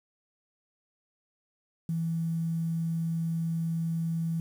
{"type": "tone", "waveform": "sine", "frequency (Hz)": 164.81, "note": "E3", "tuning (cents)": 0, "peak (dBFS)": -27, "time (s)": [1.89, 4.4], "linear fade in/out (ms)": 2, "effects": ["9-bit"]}